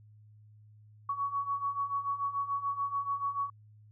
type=beating tone pair; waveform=sine; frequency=1117 / 1123.9 Hz; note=C#6 / C#6; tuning=+13 / +24 cents; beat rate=6.9 Hz; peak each=-36 / -32 dBFS; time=1.09-3.5 s; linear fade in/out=5 ms; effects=added 106 Hz sine -54 dBFS peak until 3.91 s